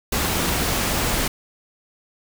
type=noise; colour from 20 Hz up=pink; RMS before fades=-22 dBFS; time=0.12-1.28 s; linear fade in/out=5 ms; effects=none